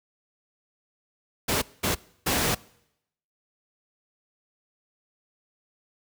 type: noise bursts at uneven times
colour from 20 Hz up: pink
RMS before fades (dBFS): -24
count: 3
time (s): 1.48-1.62 / 1.83-1.95 / 2.26-2.55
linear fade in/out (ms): 10
effects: noise-tail reverb RT60 0.8 s tail -23 dB re dry + high-pass 60 Hz 12 dB/octave